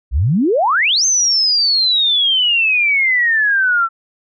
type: exponential two-way sweep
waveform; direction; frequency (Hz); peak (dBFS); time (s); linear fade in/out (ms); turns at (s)
sine; up then down; 55 to 6350 to 1329; -11; 0.11-3.89; 50; 1.05
effects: none